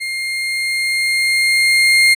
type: tone with level ramp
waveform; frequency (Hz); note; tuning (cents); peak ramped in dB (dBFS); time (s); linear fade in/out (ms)
35% pulse; 2121; C7; +23; -19 to -6; 0-2.15; 20
effects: low-pass 12000 Hz 12 dB/octave